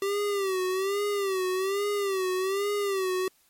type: tone with vibrato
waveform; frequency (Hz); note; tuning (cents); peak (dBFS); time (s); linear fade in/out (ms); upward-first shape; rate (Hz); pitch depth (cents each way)
square; 389.5; G4; -11; -26; 0.02-3.28; 2; sine; 1.2; 95
effects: white hiss -64 dBFS RMS until 3.49 s + MP3 64 kbps